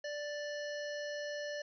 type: harmonic tone with a mistuned harmonic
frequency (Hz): 587.3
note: D5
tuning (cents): 0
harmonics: 1 / 3 / 5 / 7 / 9 / 10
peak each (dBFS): -39 / -44 / -52 / -52 / -54 / -56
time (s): 0.04-1.62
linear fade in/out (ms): 5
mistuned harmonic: 7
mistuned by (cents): +54
effects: none